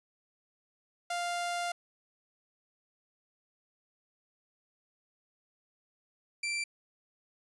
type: tone pair in turn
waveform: sawtooth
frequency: 698.5 / 2349 Hz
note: F5 / D7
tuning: 0 / 0 cents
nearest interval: octave + major sixth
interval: 2100 cents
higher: second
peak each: -28 dBFS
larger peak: neither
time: 1.1-1.72 / 6.43-6.64 s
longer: first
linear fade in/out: 5 ms
effects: resampled to 24000 Hz